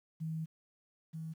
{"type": "tone pair in turn", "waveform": "sine", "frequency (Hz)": [160, 160.56], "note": ["D#3", "E3"], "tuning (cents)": [49, -45], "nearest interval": "unison", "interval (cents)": 6, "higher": "second", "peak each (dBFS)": [-35, -39], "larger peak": "first", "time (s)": [[0.2, 0.46], [1.13, 1.34]], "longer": "first", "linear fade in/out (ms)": 20, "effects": ["11-bit"]}